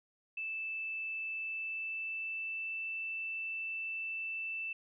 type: tone with pitch glide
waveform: sine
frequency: 2637 to 2654 Hz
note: E7 to E7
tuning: 0 to +11 cents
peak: -36 dBFS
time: 0.37-4.73 s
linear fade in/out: 5 ms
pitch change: +11 cents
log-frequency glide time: 1.29-2.86 s
effects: none